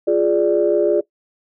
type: chord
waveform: sine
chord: D diminished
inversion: first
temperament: equal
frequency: 349.2 / 415.3 / 587.3 Hz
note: F4 / Ab4 / D5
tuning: 0 / 0 / 0 cents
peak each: -17 dBFS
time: 0.07-1.01 s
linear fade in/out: 10 ms
effects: noise-tail reverb RT60 0.1 s tail -19 dB re dry + tanh soft clip ceiling -4 dBFS